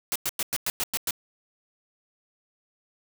white noise bursts, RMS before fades -27 dBFS, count 8, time 0.12-1.108 s, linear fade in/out 0 ms, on 36 ms, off 100 ms, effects none

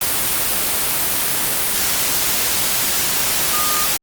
sine tone in noise, 1222 Hz, D#6, 32 cents flat, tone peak -23 dBFS, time 3.53-3.86 s, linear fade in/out 5 ms, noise white, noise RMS -18 dBFS, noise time 0.01-3.97 s, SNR -8 dB, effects Opus 32 kbps

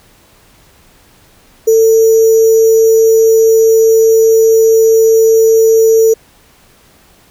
sine tone with sample-and-hold, 447.6 Hz, A4, 30 cents sharp, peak -4 dBFS, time 1.67-6.14 s, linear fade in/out 10 ms, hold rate 6300 Hz, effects pink hiss -46 dBFS RMS until 7.3 s

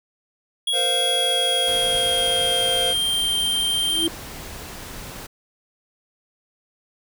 square tone with pitch glide, 3322 to 3161 Hz, G#7 to G7, 0 to +14 cents, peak -20 dBFS, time 0.67-4.07 s, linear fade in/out 5 ms, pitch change -86 cents, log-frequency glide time 1.08-3.3 s
square chord, Bb suspended second, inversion none, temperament equal with one note detuned, 466.2 / 519.3 / 698.5 Hz, Bb4 / C5 / F5, 0 / -13 / 0 cents, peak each -32 / -27 / -29 dBFS, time 0.72-2.95 s, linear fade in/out 50 ms
pink noise, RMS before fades -36 dBFS, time 1.67-5.27 s, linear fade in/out 10 ms
sine tone with exponential growth, 329.6 Hz, E4, in tune, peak -18 dBFS, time 3.79-4.08 s, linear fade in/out 0 ms, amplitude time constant 62 ms
effects none

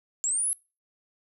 sine exponential sweep, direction up, 7300 to 11175 Hz, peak -24 dBFS, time 0.24-0.53 s, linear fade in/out 0 ms, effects noise-tail reverb RT60 0.3 s tail -23 dB re dry

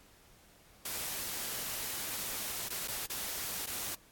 white noise with dropouts, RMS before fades -38 dBFS, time 0.85-3.95 s, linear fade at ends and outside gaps 5 ms, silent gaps 2.688-2.702 / 2.877-2.881 / 3.062-3.098 / 3.661-3.672 s, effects pink hiss -61 dBFS RMS until 4.11 s + AAC 64 kbps

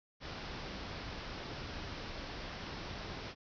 pink low-pass noise, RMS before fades -44 dBFS, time 0.2-3.35 s, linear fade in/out 50 ms, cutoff 5600 Hz, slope 96 dB/octave, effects none

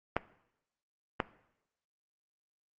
clicks, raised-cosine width 0.5 ms, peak -13 / -13 dBFS, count 2, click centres 0.166 / 1.202 s, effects noise-tail reverb RT60 0.8 s tail -17 dB re dry + Opus 24 kbps

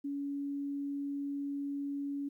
sine tone, 282.2 Hz, C#4, 31 cents sharp, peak -34 dBFS, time 0.04-2.29 s, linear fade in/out 10 ms, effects 12-bit

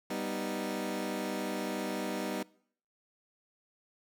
20% pulse chord, G augmented, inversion none, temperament equal, 196 / 246.9 / 311.1 Hz, G3 / B3 / D#4, 0 / 0 / 0 cents, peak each -33 dBFS, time 0.1-2.43 s, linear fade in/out 5 ms, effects noise-tail reverb RT60 0.6 s tail -23 dB re dry

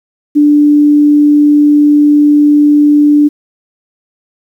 sine tone, 294.3 Hz, D4, 4 cents sharp, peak -3 dBFS, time 0.35-3.29 s, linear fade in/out 20 ms, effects 7-bit

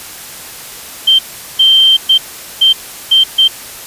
sine tone bursts at uneven times, 3136 Hz, G7, in tune, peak -4 dBFS, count 6, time 1.07-1.19 / 1.59-1.97 / 2.09-2.18 / 2.61-2.73 / 3.11-3.24 / 3.38-3.48 s, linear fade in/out 10 ms, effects white hiss -29 dBFS RMS until 3.86 s + resampled to 32000 Hz

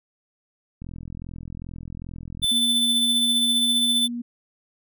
click train, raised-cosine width 5 ms, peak -24 dBFS, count 70, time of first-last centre 0.82-2.444 s, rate 42.5 Hz
square tone with tremolo, 3520 Hz, A7, in tune, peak -18 dBFS, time 2.42-4.08 s, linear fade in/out 20 ms, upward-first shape sine, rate 15 Hz, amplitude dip 30%
sine tone with pitch glide, 237.6 to 239 Hz, A#3 to A#3, +33 to +43 cents, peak -27 dBFS, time 2.51-4.22 s, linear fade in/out 10 ms, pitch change +10 cents, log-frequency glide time 2.95-3.82 s
effects none

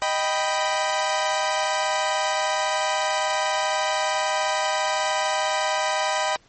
sawtooth chord, Eb augmented, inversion none, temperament equal, 622.3 / 784 / 987.8 Hz, Eb5 / G5 / B5, 0 / 0 / 0 cents, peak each -22 dBFS, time 0.02-6.36 s, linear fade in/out 0 ms, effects pink hiss -57 dBFS RMS until 6.48 s + MP3 32 kbps

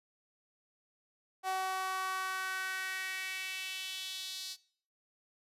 sawtooth tone with high-pass filter sweep, 377.3 Hz, F#4, 34 cents sharp, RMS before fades -38 dBFS, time 1.43-4.57 s, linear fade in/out 50 ms, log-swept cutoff 780 to 4400 Hz, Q 3, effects noise-tail reverb RT60 0.5 s tail -21 dB re dry + resampled to 32000 Hz

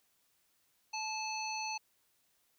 harmonic tone, 870 Hz, A5, 20 cents flat, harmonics 1 / 3 / 5 / 7, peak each -39 / -41 / -43 / -45 dBFS, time 0.93-1.78 s, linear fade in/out 10 ms, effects white hiss -74 dBFS RMS until 2.58 s

